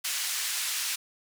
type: band-pass noise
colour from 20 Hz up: white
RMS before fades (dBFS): -31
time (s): 0.04-0.96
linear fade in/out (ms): 10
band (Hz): 1600 to 9700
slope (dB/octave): 12
effects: none